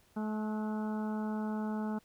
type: harmonic tone with a mistuned harmonic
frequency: 215 Hz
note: A3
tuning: 40 cents flat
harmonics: 1 / 2 / 3 / 4 / 5 / 6 / 7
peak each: -33 / -44 / -47 / -44 / -52 / -51 / -52 dBFS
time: 0.16-1.99 s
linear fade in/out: 10 ms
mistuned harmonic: 7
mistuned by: -31 cents
effects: pink hiss -67 dBFS RMS until 2.04 s